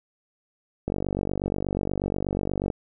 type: click train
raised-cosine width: 2 ms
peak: -13 dBFS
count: 89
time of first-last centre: 0.88-2.702 s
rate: 48.3 Hz
effects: none